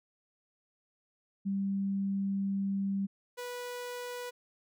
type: tone pair in turn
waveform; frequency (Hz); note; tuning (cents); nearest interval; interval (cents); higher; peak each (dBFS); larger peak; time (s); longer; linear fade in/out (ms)
sine / sawtooth; 196.5 / 490.5; G3 / B4; +4 / -12; octave + major third; 1584; second; -29 / -34; first; 1.45-3.07 / 3.37-4.31; first; 20
effects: none